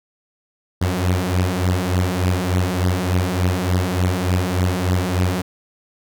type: beating tone pair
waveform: sawtooth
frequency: 89.4 / 92.8 Hz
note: F2 / F#2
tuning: +41 / +6 cents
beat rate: 3.4 Hz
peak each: -16 / -16 dBFS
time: 0.81-5.42 s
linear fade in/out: 10 ms
effects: none